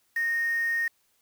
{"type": "tone with quantisation", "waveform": "sine", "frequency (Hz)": 1851, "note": "A#6", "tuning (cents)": -13, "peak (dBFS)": -24, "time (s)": [0.16, 0.88], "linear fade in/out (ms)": 5, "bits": 7, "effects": ["white hiss -69 dBFS RMS until 1.21 s"]}